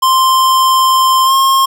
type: tone with pitch glide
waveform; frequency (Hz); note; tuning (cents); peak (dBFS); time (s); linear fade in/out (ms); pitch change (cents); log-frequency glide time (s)
square; 1047 to 1072.1; C6 to C6; +1 to +42; -8; 0.02-1.66; 10; +41; 1.25-1.33
effects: none